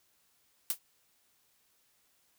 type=noise with exponential decay; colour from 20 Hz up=blue; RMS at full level=-26 dBFS; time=0.7-0.79 s; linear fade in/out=1 ms; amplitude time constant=18 ms; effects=white hiss -71 dBFS RMS until 2.38 s